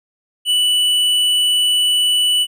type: tone with hard clipping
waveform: sine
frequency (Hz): 2966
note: F#7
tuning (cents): +4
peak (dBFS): -14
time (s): 0.45-2.47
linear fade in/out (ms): 50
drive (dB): 8
effects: none